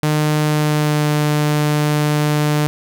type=tone with pitch glide; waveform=sawtooth; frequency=151.8 to 149.54 Hz; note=D#3 to D3; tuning=-42 to +32 cents; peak=-10 dBFS; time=0.03-2.67 s; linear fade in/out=0 ms; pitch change=-26 cents; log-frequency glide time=0.4-1.14 s; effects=none